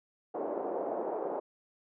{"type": "band-pass noise", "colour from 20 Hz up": "pink", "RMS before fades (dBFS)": -35, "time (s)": [0.34, 1.4], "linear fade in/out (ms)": 10, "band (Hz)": [360, 770], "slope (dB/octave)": 24, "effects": []}